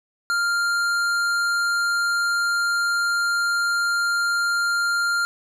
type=tone with hard clipping; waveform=sine; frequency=1396.9 Hz; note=F6; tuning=in tune; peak=-21 dBFS; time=0.3-5.25 s; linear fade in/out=0 ms; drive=12 dB; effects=none